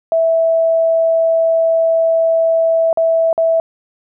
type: tone with dropouts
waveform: sine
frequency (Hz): 656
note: E5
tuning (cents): -9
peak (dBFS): -10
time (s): 0.12-3.6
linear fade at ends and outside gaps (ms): 1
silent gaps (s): 2.929-2.973 / 3.329-3.378
effects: none